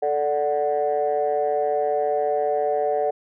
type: chord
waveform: sine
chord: D major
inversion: second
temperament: equal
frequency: 440 / 587.3 / 740 Hz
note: A4 / D5 / F#5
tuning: 0 / 0 / 0 cents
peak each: -23 dBFS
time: 0.02-3.11 s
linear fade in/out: 10 ms
effects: tanh soft clip ceiling -13 dBFS